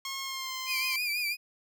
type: tone with pitch glide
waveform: 10% pulse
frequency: 1081 to 1041.8 Hz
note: C#6 to C6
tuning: -44 to -8 cents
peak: -26 dBFS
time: 0.05-0.96 s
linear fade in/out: 2 ms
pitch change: -64 cents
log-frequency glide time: 0.22-0.57 s
type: tone with vibrato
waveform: 30% pulse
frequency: 2400 Hz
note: D7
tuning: 37 cents sharp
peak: -26 dBFS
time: 0.66-1.37 s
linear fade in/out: 50 ms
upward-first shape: triangle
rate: 6.1 Hz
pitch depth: 77 cents each way
effects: none